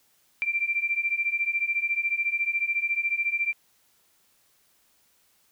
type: beating tone pair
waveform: sine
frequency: 2349 / 2363 Hz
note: D7 / D7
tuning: 0 / +10 cents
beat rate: 14 Hz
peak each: -28 / -26 dBFS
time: 0.42-3.53 s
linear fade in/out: 0 ms
effects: white hiss -65 dBFS RMS until 5.51 s